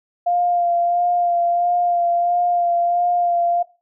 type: tone with vibrato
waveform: sine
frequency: 698.5 Hz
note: F5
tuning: in tune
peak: -15 dBFS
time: 0.26-3.63 s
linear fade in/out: 10 ms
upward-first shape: sine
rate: 1.5 Hz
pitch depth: 20 cents each way
effects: noise-tail reverb RT60 0.3 s tail -19 dB re dry